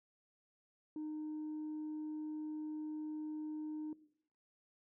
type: tone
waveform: sine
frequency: 306.9 Hz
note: D#4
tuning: 24 cents flat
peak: -38 dBFS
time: 0.96-3.93 s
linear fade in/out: 2 ms
effects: noise-tail reverb RT60 0.7 s tail -19 dB re dry + tanh soft clip ceiling -38 dBFS